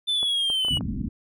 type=linear sweep; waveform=triangle; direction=down; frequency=3549 to 2901 Hz; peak=-20 dBFS; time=0.07-0.79 s; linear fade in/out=20 ms
type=clicks; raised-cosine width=1 ms; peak=-23 dBFS; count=6; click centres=0.23 / 0.501 / 0.649 / 0.684 / 0.772 / 0.809 s
type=low-pass noise; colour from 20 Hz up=white; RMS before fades=-29 dBFS; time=0.7-1.09 s; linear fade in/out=10 ms; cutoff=270 Hz; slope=48 dB/octave
effects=none